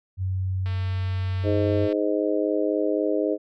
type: tone with pitch glide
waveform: sine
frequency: 93.8 to 96.44 Hz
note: F#2 to G2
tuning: +24 to -28 cents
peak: -23 dBFS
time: 0.17-1.89 s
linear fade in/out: 50 ms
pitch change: +48 cents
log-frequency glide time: 1.44-1.6 s
type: click train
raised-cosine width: 0.3 ms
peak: -26 dBFS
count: 286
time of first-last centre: 0.66-1.927 s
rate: 225 Hz
type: harmonic tone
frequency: 103.83 Hz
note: G#2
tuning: in tune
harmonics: 3 / 4 / 5 / 6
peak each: -25 / -26 / -27 / -28 dBFS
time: 1.43-3.38 s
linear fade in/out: 50 ms
effects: none